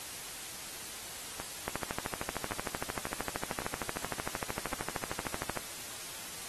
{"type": "two click trains", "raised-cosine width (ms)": 0.5, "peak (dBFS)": [-18, -22], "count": [52, 4], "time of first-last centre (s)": [[1.68, 5.573], [1.4, 4.73]], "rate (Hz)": [13.1, 0.901], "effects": ["white hiss -43 dBFS RMS until 6.48 s", "AAC 32 kbps"]}